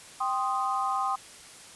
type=chord; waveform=sine; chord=C minor; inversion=second; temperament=equal; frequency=784 / 1046.5 / 1244.5 Hz; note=G5 / C6 / Eb6; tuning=0 / 0 / 0 cents; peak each=-30 dBFS; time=0.2-1.16 s; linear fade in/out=10 ms; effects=white hiss -48 dBFS RMS until 1.75 s + resampled to 24000 Hz

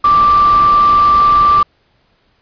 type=tone in noise; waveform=sine; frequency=1174.7 Hz; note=D6; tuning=in tune; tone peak=-6 dBFS; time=0.04-1.63 s; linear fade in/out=5 ms; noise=pink; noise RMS=-24 dBFS; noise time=0.04-1.63 s; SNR=+15 dB; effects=pink hiss -57 dBFS RMS until 2.41 s + resampled to 11025 Hz

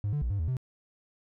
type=tone with pitch steps; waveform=triangle; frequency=102.9 / 146.9 / 59.5 / 100.1 / 80 / 128.9 Hz; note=G#2 / D3 / A#1 / G2 / D#2 / C3; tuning=-16 / +1 / +36 / +37 / +49 / -26 cents; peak=-24 dBFS; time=0.04-0.568 s; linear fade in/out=0 ms; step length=88 ms; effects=tanh soft clip ceiling -22 dBFS

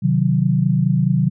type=chord; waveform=sine; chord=C diminished; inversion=none; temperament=equal; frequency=130.81 / 155.56 / 185 Hz; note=C3 / Eb3 / Gb3; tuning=0 / 0 / 0 cents; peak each=-18 dBFS; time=0.02-1.3 s; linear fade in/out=20 ms; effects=none

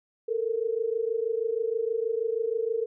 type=tone pair together; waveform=sine; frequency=441.6 / 467.9 Hz; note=A4 / A#4; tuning=+6 / +6 cents; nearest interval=minor second; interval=100 cents; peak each=-28 dBFS; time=0.28-2.86 s; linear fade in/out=10 ms; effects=none

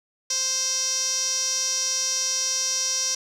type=tone with band-pass filter; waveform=sawtooth; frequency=523.3 Hz; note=C5; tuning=in tune; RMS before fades=-25 dBFS; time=0.3-3.15 s; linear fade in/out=5 ms; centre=5700 Hz; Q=8.3; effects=none

